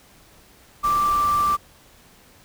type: tone in noise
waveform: sine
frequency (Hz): 1174.7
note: D6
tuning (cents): 0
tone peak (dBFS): -17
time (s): 0.83-1.57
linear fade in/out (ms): 20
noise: pink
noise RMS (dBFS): -34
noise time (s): 0.83-1.57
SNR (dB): +14
effects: pink hiss -52 dBFS RMS until 2.44 s